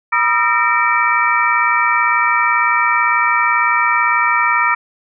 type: tone cluster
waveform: sine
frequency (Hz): 962 / 1229 / 1347 / 1837 / 2314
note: B5 / D#6 / E6 / A#6 / D7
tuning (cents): -46 / -22 / +37 / -26 / -26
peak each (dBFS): -18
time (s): 0.12-4.75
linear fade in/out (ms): 10
effects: none